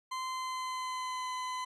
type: tone with pitch glide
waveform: 40% pulse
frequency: 1035 to 1013.7 Hz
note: C6 to B5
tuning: -19 to +45 cents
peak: -34 dBFS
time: 0.11-1.65 s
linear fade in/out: 10 ms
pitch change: -36 cents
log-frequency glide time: 0.28-1.33 s
effects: low-pass 8000 Hz 12 dB/octave